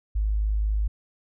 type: tone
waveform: sine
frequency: 52.3 Hz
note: G#1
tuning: 13 cents sharp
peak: -21 dBFS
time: 0.15-0.88 s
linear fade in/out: 10 ms
effects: none